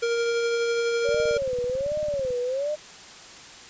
square tone with tremolo, 467.6 Hz, A#4, 5 cents sharp, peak -22 dBFS, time 0.02-1.38 s, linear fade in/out 10 ms, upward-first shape triangle, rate 12 Hz, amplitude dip 25%
sine tone with vibrato, 545 Hz, C#5, 29 cents flat, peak -24 dBFS, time 1.04-2.76 s, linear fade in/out 20 ms, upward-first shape sine, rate 1.3 Hz, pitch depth 190 cents each way
click train, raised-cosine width 5 ms, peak -29 dBFS, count 23, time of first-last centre 1.09-2.305 s, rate 18.1 Hz
effects white hiss -44 dBFS RMS until 3.69 s + resampled to 16000 Hz

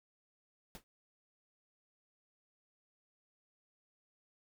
pink noise with exponential decay, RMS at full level -45 dBFS, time 0.75-0.84 s, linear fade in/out 0 ms, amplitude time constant 19 ms, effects none

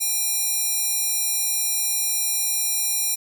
square tone with high-pass filter, 803 Hz, G5, 41 cents sharp, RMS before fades -23 dBFS, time 0-3.16 s, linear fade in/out 20 ms, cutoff 7800 Hz, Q 0.84, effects none

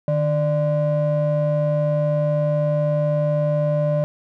triangle ring-modulated tone, 220 Hz, A3, in tune, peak -12 dBFS, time 0.08-4.04 s, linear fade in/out 0 ms, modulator 372 Hz, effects none

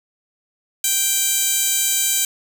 15% pulse tone with high-pass filter, 784 Hz, G5, in tune, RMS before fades -19 dBFS, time 0.84-2.25 s, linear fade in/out 2 ms, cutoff 6000 Hz, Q 1.1, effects none

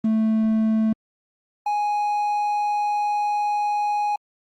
triangle tone pair in turn, 220 / 830.6 Hz, A3 / G#5, 0 / 0 cents, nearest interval octave + major seventh, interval 2300 cents, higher second, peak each -15 / -18 dBFS, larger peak first, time 0.04-0.93 / 1.66-4.16 s, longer second, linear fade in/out 5 ms, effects Opus 24 kbps

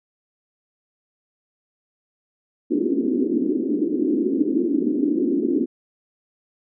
pink band-pass noise, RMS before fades -21 dBFS, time 2.7-5.66 s, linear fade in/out 20 ms, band 250 to 360 Hz, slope 48 dB/octave, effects none

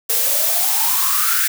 blue noise with high-pass filter sweep, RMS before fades -17 dBFS, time 0.09-1.48 s, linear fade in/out 10 ms, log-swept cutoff 440 to 1600 Hz, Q 9.5, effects none

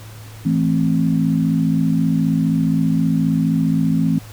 sine chord, A minor, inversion second, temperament just, 165 / 220 / 264 Hz, E3 / A3 / C4, +2 / 0 / +16 cents, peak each -17 / -20 / -19 dBFS, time 0.45-4.19 s, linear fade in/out 10 ms, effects added 108 Hz sine -35 dBFS peak until 4.32 s + pink hiss -42 dBFS RMS until 4.32 s

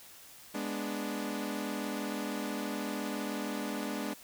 sawtooth chord, G# diminished, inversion none, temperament equal, 207.7 / 246.9 / 293.7 Hz, G#3 / B3 / D4, 0 / 0 / 0 cents, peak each -34 / -36 / -34 dBFS, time 0.54-4.14 s, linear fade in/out 10 ms, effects white hiss -53 dBFS RMS until 4.23 s

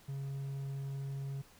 triangle tone, 137.5 Hz, C#3, 14 cents flat, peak -35 dBFS, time 0.08-1.42 s, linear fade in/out 10 ms, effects pink hiss -61 dBFS RMS until 1.59 s

